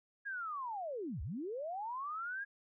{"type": "linear two-way sweep", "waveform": "sine", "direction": "down then up", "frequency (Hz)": [1661.2, 57, 1661.2], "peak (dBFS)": -38, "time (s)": [0.25, 2.45], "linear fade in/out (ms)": 20, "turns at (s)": 1.22, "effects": []}